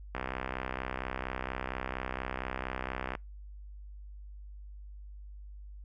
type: click train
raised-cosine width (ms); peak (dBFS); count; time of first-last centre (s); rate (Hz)
0.5; -19; 194; 0.15-3.152; 64.3
effects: noise-tail reverb RT60 0.2 s tail -26 dB re dry + added 50 Hz sine -44 dBFS peak until 5.84 s